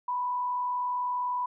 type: tone with frequency modulation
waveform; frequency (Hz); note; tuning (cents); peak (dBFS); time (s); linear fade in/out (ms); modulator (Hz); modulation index
sine; 987.8; B5; 0; -27; 0.08-1.46; 5; 40.1; 0.45
effects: none